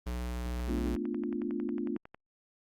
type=tone with pitch glide; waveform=square; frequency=60.8 to 60.41 Hz; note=B1 to B1; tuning=-26 to -38 cents; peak=-33 dBFS; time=0.06-0.96 s; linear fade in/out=10 ms; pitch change=-12 cents; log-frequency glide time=0.48-0.78 s
type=click train; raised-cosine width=0.5 ms; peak=-32 dBFS; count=18; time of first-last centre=0.6-2.145 s; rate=11 Hz
type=chord; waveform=sine; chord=B half-diminished seventh; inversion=third; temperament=equal with one note detuned; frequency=220 / 249.5 / 293.7 / 349.2 Hz; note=A3 / B3 / D4 / F4; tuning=0 / +18 / 0 / 0 cents; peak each=-37 dBFS; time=0.68-1.97 s; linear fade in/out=5 ms
effects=Opus 32 kbps